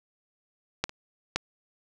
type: clicks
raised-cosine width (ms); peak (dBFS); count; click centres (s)
0.2; -8 / -23 / -8; 3; 0.84 / 0.894 / 1.36
effects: none